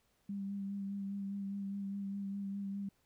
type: tone with vibrato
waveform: sine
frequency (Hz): 198.3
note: G3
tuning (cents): +20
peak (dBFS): -37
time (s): 0.29-2.89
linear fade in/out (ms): 5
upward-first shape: sine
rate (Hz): 4.9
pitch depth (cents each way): 21
effects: pink hiss -75 dBFS RMS until 3.05 s